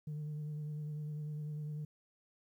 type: tone with vibrato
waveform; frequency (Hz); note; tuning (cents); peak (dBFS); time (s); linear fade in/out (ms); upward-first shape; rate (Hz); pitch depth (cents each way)
sine; 150.5; D3; +43; -36; 0.07-1.85; 5; sine; 10; 24
effects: tanh soft clip ceiling -37 dBFS + 12-bit